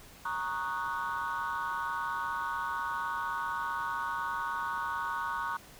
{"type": "chord", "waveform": "sine", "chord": "D# minor seventh", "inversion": "second", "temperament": "equal", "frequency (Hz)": [932.3, 1108.7, 1244.5, 1480], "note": ["A#5", "C#6", "D#6", "F#6"], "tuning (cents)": [0, 0, 0, 0], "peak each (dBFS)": [-35, -35, -38, -36], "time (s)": [0.25, 5.57], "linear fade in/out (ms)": 5, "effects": ["tanh soft clip ceiling -26 dBFS", "pink hiss -53 dBFS RMS until 5.79 s"]}